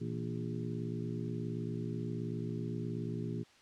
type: harmonic tone with a mistuned harmonic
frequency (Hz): 58.6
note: A#1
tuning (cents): +10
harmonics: 2 / 3 / 4 / 5 / 6 / 7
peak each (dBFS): -40 / -40 / -42 / -47 / -45 / -46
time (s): 0-3.44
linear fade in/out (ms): 20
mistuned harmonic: 3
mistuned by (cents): -110
effects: white hiss -62 dBFS RMS until 3.61 s + low-pass 5000 Hz 12 dB/octave